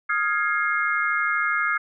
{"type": "chord", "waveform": "sine", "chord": "F minor seventh", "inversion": "third", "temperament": "equal with one note detuned", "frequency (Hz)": [1244.5, 1396.9, 1661.2, 2132], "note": ["Eb6", "F6", "Ab6", "C7"], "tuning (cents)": [0, 0, 0, 32], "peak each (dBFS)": -26, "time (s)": [0.09, 1.78], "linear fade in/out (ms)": 10, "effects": []}